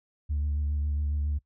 sine tone with vibrato, 73.42 Hz, D2, in tune, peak -24 dBFS, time 0.29-1.39 s, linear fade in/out 20 ms, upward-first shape sine, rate 7.3 Hz, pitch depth 28 cents each way, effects noise-tail reverb RT60 0.1 s tail -20 dB re dry + tanh soft clip ceiling -23 dBFS

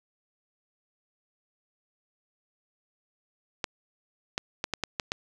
clicks, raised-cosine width 0.2 ms, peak -11 dBFS, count 7, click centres 3.642 / 4.379 / 4.641 / 4.737 / 4.837 / 4.998 / 5.119 s, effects none

